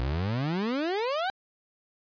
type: exponential sweep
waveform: 30% pulse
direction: up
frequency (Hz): 59.6 to 795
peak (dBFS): -24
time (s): 0-1.3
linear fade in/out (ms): 0
effects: resampled to 11025 Hz